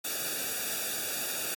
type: noise with comb filter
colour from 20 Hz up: white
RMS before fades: -33 dBFS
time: 0.04-1.55 s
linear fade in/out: 10 ms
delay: 0.96 ms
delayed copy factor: -0.85
effects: AAC 64 kbps